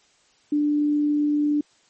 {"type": "tone", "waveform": "sine", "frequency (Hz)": 295.1, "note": "D4", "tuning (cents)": 8, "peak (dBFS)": -18, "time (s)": [0.52, 1.61], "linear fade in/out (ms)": 5, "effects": ["white hiss -60 dBFS RMS until 1.89 s", "MP3 32 kbps"]}